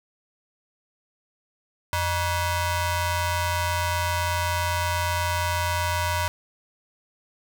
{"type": "ring-modulated tone", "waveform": "sawtooth", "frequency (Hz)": 523.3, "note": "C5", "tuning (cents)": 0, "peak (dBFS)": -16, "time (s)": [1.93, 6.28], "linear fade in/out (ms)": 0, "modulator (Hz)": 436, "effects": []}